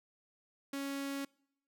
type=tone with notch filter; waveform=sawtooth; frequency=277.2 Hz; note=C#4; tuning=in tune; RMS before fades=-39 dBFS; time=0.73-1.25 s; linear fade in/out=5 ms; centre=730 Hz; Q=1.7; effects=noise-tail reverb RT60 0.7 s tail -26 dB re dry